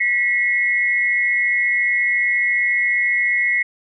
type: tone pair together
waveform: sine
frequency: 1948.6 / 2163 Hz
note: B6 / C#7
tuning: -24 / -43 cents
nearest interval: major second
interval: 181 cents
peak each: -18 dBFS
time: 0-3.63 s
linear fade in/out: 10 ms
effects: none